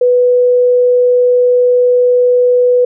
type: tone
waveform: sine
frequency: 493.9 Hz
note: B4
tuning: in tune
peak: -6 dBFS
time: 0.01-2.85 s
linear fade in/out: 5 ms
effects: none